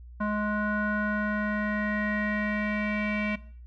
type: tone with low-pass filter sweep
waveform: square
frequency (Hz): 209.9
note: G#3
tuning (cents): +19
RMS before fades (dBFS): -28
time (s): 0.2-3.36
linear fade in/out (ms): 10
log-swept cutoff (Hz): 1300 to 2400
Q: 5.8
effects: noise-tail reverb RT60 0.5 s tail -18 dB re dry + added 60 Hz sine -43 dBFS peak until 3.66 s